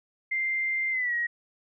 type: tone with pitch glide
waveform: sine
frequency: 2093 to 1897.2 Hz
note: C7 to A#6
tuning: 0 to +30 cents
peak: -25 dBFS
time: 0.31-1.27 s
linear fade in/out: 10 ms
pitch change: -170 cents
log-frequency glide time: 0.91-1.14 s
effects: none